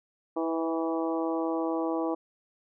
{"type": "harmonic tone with a mistuned harmonic", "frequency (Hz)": 163.2, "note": "E3", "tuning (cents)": -17, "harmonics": [2, 3, 4, 5, 6, 7], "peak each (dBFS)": [-29, -33, -35, -37, -39, -40], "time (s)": [0.36, 2.15], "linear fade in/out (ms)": 10, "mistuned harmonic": 3, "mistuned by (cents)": 16, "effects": []}